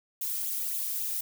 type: noise with flanger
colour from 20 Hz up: violet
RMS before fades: -32 dBFS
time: 0.21-1.21 s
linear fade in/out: 5 ms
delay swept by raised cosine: 0.28 to 1.68 ms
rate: 3.7 Hz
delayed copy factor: +0.8
effects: none